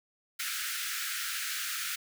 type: high-pass noise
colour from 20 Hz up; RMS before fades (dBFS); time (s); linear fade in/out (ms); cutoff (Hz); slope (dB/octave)
pink; -35; 0.39-1.96; 10; 1300; 96
effects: none